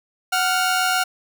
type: tone pair together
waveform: sawtooth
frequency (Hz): 742.1 / 1396.9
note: F#5 / F6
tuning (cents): +5 / 0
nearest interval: major seventh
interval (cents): 1095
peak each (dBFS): -17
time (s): 0.32-1.04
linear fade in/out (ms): 10
effects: none